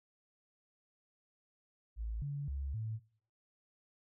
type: tone with pitch steps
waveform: sine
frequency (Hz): 55.2 / 142.6 / 68.9 / 110.3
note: A1 / C#3 / C#2 / A2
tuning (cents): +6 / +49 / -10 / +5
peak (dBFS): -36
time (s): 1.96-3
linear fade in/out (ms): 50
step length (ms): 260
effects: noise-tail reverb RT60 0.7 s tail -26 dB re dry